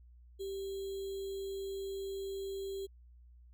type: tone with sample-and-hold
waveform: sine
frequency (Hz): 390.2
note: G4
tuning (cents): -8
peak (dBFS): -37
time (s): 0.39-2.87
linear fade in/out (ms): 20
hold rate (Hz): 3675
effects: added 60 Hz sine -55 dBFS peak until 3.53 s